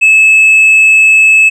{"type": "tone with tanh clipping", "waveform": "sine", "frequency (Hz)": 2600, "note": "E7", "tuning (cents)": -24, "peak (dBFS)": -3, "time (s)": [0.01, 1.5], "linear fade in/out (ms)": 20, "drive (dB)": 2, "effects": []}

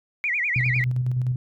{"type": "tone with vibrato", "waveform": "sine", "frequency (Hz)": 2160, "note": "C#7", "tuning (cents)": -45, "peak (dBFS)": -21, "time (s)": [0.24, 0.84], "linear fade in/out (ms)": 0, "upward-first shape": "sine", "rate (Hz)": 10, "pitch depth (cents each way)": 230}
{"type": "tone with tremolo", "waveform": "sine", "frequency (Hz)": 125.4, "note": "B2", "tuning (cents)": 27, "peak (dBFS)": -19, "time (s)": [0.56, 1.36], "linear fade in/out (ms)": 2, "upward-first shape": "square", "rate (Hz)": 9.9, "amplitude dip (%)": 35}
{"effects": ["tanh soft clip ceiling -11 dBFS"]}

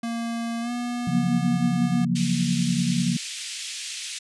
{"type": "tone with pitch glide", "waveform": "square", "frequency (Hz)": [232, 241.9], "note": ["A#3", "B3"], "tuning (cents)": [-8, -36], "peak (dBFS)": -27, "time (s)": [0.03, 2.05], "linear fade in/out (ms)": 5, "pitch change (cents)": 72, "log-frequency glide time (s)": [0.61, 0.71]}
{"type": "chord", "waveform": "sine", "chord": "Gb major seventh", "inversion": "second", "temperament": "equal with one note detuned", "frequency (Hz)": [138.59, 174.61, 185, 235.7], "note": ["Db3", "F3", "Gb3", "Bb3"], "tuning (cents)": [0, 0, 0, 19], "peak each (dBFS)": [-28, -24, -29, -25], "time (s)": [1.07, 3.17], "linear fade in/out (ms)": 5}
{"type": "band-pass noise", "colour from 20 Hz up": "pink", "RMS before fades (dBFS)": -34, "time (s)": [2.15, 4.19], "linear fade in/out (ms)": 10, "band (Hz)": [2500, 9300], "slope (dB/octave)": 24}
{"effects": ["resampled to 24000 Hz"]}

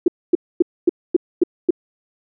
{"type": "tone bursts", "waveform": "sine", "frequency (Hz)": 349.2, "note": "F4", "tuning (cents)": 0, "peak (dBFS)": -8, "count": 7, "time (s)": [0.06, 1.707], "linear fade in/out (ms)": 5, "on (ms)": 21, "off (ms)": 250, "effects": []}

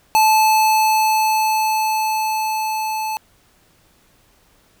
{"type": "tone with level ramp", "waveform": "square", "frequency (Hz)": 870, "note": "A5", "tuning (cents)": -20, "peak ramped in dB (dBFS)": [-11, -22], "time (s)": [0.15, 3.17], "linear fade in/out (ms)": 0, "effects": ["pink hiss -56 dBFS RMS until 4.8 s"]}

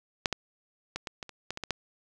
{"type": "clicks", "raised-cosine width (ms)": 0.2, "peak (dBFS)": [-7, -11, -16, -18, -20, -27, -16, -19, -17, -11], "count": 10, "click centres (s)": [0.258, 0.327, 0.96, 1.072, 1.228, 1.293, 1.506, 1.574, 1.637, 1.707], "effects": []}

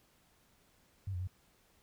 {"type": "tone with pitch steps", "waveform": "sine", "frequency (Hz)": [97.2, 89, 92.7], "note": ["G2", "F2", "F#2"], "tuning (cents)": [-14, 33, 4], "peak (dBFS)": -35, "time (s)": [1.07, 1.274], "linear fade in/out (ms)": 5, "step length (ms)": 68, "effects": ["pink hiss -69 dBFS RMS until 1.82 s"]}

